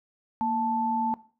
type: tone pair together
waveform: sine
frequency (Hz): 232.5 / 878.6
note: A#3 / A5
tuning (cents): -4 / -3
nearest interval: octave + major seventh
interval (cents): 2301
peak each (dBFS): -29 / -25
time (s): 0.41-1.14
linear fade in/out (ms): 0
effects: noise-tail reverb RT60 0.4 s tail -18 dB re dry